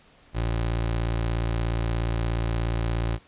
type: tone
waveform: 25% pulse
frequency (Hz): 56.9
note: A#1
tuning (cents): -41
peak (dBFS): -20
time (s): 0.33-3.19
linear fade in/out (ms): 50
effects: pink hiss -56 dBFS RMS until 3.27 s + resampled to 8000 Hz